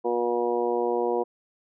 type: harmonic tone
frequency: 120 Hz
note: B2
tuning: 49 cents flat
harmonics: 2 / 3 / 4 / 5 / 6 / 7 / 8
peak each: -36 / -27 / -26 / -37 / -31 / -38 / -33 dBFS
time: 0.04-1.24 s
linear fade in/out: 20 ms
effects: none